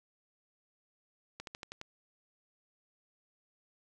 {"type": "slowing click train", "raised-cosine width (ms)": 0.2, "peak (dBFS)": -25, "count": 6, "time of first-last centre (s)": [1.4, 1.814], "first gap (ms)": 72, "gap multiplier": 1.07, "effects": []}